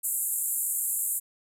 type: band-pass noise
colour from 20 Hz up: white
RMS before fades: -29 dBFS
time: 0.03-1.2 s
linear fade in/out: 20 ms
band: 7300 to 14000 Hz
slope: 96 dB/octave
effects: none